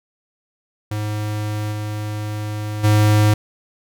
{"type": "tone with level steps", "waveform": "square", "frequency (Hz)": 105.8, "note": "G#2", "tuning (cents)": 33, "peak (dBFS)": [-22, -24, -12], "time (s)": [0.91, 3.34], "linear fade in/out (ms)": 5, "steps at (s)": [1.71, 2.83], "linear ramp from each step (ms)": 20, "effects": []}